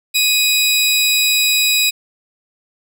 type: tone pair together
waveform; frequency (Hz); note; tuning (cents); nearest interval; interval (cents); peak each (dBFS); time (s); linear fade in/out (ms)
sawtooth; 2489 / 3900; D#7 / B7; 0 / -23; minor sixth; 777; -12; 0.14-1.91; 20
effects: none